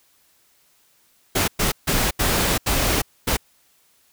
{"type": "noise bursts at uneven times", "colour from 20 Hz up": "pink", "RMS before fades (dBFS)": -20, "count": 6, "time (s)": [[1.35, 1.48], [1.59, 1.72], [1.87, 2.11], [2.19, 2.58], [2.66, 3.02], [3.27, 3.37]], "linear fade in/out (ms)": 10, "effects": ["white hiss -60 dBFS RMS until 4.12 s"]}